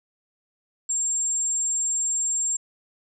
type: tone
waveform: sine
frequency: 7420 Hz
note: A#8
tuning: 9 cents flat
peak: -22 dBFS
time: 0.89-2.57 s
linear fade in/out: 10 ms
effects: none